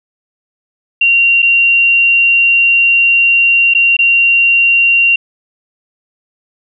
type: tone with dropouts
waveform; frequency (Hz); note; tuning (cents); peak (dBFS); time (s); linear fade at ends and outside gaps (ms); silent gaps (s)
sine; 2760; F7; -21; -6; 1.01-5.16; 5; 1.421-1.426 / 3.738-3.748 / 3.968-3.989
effects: none